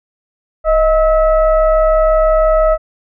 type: tone with frequency modulation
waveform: sine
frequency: 630 Hz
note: D#5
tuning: 21 cents sharp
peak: -8 dBFS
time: 0.64-2.78 s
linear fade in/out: 50 ms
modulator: 663 Hz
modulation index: 0.74
effects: none